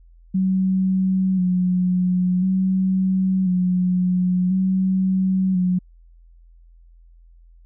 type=tone with vibrato; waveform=sine; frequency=185 Hz; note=F#3; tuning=in tune; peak=-16 dBFS; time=0.34-5.79 s; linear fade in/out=10 ms; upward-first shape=square; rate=0.48 Hz; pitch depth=33 cents each way; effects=added 42 Hz sine -46 dBFS peak until 7.65 s